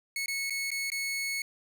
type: tone with dropouts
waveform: sawtooth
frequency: 2200 Hz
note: C#7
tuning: 14 cents flat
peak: -27 dBFS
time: 0.16-1.42 s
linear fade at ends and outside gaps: 2 ms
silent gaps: 0.26-0.281 / 0.498-0.505 / 0.705-0.715 / 0.902-0.918 s
effects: none